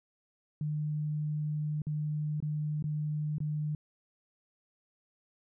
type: tone with dropouts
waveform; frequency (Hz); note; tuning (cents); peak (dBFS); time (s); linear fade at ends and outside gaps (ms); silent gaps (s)
sine; 151; D3; +48; -30; 0.61-3.75; 2; 1.819-1.868 / 2.403-2.425 / 2.825-2.84 / 3.383-3.403
effects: none